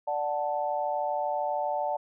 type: chord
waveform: sine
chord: D major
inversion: none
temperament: equal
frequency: 587.3 / 740 / 880 Hz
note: D5 / F#5 / A5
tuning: 0 / 0 / 0 cents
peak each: -31 dBFS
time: 0.07-1.97 s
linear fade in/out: 10 ms
effects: none